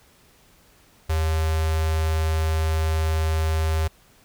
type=tone with notch filter; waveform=square; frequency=79.5 Hz; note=D#2; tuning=38 cents sharp; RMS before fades=-22 dBFS; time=1.09-3.88 s; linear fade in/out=10 ms; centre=230 Hz; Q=1.6; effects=pink hiss -56 dBFS RMS until 4.24 s